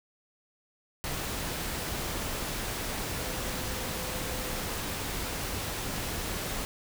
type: tone in noise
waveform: sine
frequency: 511 Hz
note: C5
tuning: 41 cents flat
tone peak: -43 dBFS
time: 3.18-4.6 s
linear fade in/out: 0 ms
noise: pink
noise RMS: -34 dBFS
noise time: 1.04-6.65 s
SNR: -12 dB
effects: none